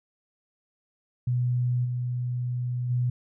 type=tone with level steps; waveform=sine; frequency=123.47 Hz; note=B2; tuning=in tune; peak=-22 / -26 / -22 dBFS; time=1.27-3.1 s; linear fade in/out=5 ms; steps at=1.84 / 2.89 s; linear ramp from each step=20 ms; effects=none